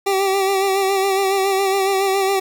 25% pulse tone with vibrato, 388.7 Hz, G4, 15 cents flat, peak -12 dBFS, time 0.06-2.4 s, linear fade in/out 10 ms, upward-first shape sine, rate 7.2 Hz, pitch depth 39 cents each way, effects 7-bit

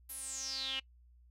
sawtooth tone with band-pass filter sweep, 266.2 Hz, C4, 30 cents sharp, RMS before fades -40 dBFS, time 0.09-0.8 s, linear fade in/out 10 ms, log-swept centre 12000 to 2800 Hz, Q 9.4, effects noise-tail reverb RT60 0.1 s tail -24 dB re dry + added 60 Hz sine -59 dBFS peak until 1.3 s

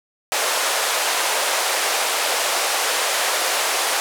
pink band-pass noise, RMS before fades -21 dBFS, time 0.32-4 s, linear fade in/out 0 ms, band 520 to 12000 Hz, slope 24 dB/octave, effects none

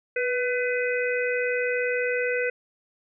harmonic tone with a mistuned harmonic, 503 Hz, B4, 32 cents sharp, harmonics 1 / 3 / 4 / 5, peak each -25 / -30 / -31 / -32 dBFS, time 0.16-2.5 s, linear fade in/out 5 ms, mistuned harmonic 1, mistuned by -41 cents, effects none

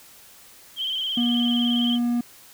sine tone with vibrato, 3138 Hz, G7, 1 cent sharp, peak -24 dBFS, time 0.76-1.99 s, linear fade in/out 50 ms, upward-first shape square, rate 18 Hz, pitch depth 45 cents each way
triangle tone, 239.8 Hz, A#3, 49 cents sharp, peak -18 dBFS, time 1.17-2.21 s, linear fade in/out 5 ms
effects white hiss -49 dBFS RMS until 2.53 s

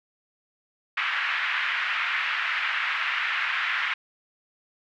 pink band-pass noise, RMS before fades -27 dBFS, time 0.97-3.94 s, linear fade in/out 5 ms, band 1400 to 2600 Hz, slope 24 dB/octave, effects none

